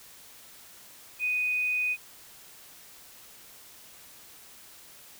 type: tone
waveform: sine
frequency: 2489 Hz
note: D#7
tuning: in tune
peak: -25 dBFS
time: 1.19-1.97 s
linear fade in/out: 50 ms
effects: white hiss -51 dBFS RMS until 5.19 s